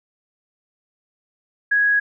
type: tone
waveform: sine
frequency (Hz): 1661.2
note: G#6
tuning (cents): 0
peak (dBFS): -14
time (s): 1.71-2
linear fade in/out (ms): 10
effects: none